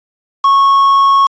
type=tone with quantisation; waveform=triangle; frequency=1101 Hz; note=C#6; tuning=12 cents flat; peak=-4 dBFS; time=0.44-1.27 s; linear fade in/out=5 ms; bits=4; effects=resampled to 16000 Hz